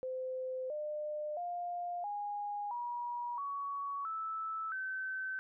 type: tone with pitch steps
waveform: sine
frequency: 515 / 601.9 / 703.5 / 822.2 / 961 / 1123.2 / 1312.8 / 1534.4 Hz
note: C5 / D5 / F5 / G#5 / B5 / C#6 / E6 / G6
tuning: -28 / +42 / +12 / -18 / -48 / +22 / -8 / -37 cents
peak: -36 dBFS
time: 0.03-5.39 s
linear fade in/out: 0 ms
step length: 670 ms
effects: none